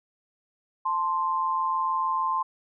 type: tone pair together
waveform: sine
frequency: 880 / 1046.5 Hz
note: A5 / C6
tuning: 0 / 0 cents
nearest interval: minor third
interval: 300 cents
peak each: -30 / -24 dBFS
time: 0.85-2.43 s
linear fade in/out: 10 ms
effects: none